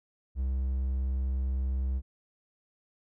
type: tone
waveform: triangle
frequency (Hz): 65.41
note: C2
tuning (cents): 0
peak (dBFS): -25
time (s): 0.35-2.02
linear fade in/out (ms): 50
effects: none